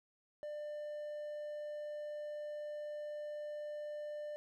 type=tone; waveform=triangle; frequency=596 Hz; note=D5; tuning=25 cents sharp; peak=-39 dBFS; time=0.43-4.36 s; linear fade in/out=0 ms; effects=none